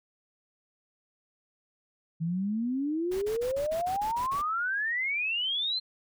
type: exponential sweep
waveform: sine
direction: up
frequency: 158.5 to 4186 Hz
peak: -27 dBFS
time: 2.2-5.8 s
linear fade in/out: 20 ms
type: noise bursts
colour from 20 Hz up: pink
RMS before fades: -43 dBFS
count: 9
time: 3.11-4.42 s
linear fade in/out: 10 ms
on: 110 ms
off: 40 ms
effects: none